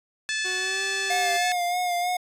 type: harmonic tone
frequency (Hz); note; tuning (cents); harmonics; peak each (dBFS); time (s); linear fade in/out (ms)
869; A5; -22; 2 / 3 / 4 / 5 / 6 / 7 / 8 / 9 / 10; -28 / -32 / -34 / -36 / -38 / -39 / -40 / -41 / -42; 0.29-1.52; 0
type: tone with pitch glide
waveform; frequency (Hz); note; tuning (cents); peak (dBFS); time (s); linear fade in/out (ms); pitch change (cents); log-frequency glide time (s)
sawtooth; 370 to 390; F#4 to G4; 0 to -9; -30; 0.44-1.38; 20; +91; 0.57-0.82
type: tone with vibrato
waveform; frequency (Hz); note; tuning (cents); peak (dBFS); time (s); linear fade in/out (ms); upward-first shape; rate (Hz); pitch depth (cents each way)
square; 712; F5; +33; -24; 1.1-2.17; 5; sine; 3.2; 32
effects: resampled to 32000 Hz